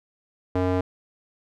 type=tone with band-pass filter; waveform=square; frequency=91.7 Hz; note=F#2; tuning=15 cents flat; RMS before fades=-23 dBFS; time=0.55-0.81 s; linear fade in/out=5 ms; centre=480 Hz; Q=0.9; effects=none